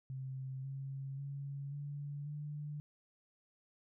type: tone with pitch steps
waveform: sine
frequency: 132.2 / 136 / 139.9 / 143.92 / 148.05 Hz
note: C3 / C#3 / C#3 / D3 / D3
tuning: +18 / -33 / +16 / -35 / +14 cents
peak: -40 dBFS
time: 0.1-2.8 s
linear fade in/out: 0 ms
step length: 540 ms
effects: none